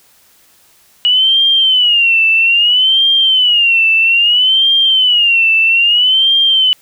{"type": "tone with vibrato", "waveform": "sine", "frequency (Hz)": 2911, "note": "F#7", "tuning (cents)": -29, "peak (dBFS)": -7, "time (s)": [1.05, 6.73], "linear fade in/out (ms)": 0, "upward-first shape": "sine", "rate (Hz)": 0.61, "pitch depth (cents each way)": 160, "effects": ["white hiss -49 dBFS RMS until 6.81 s"]}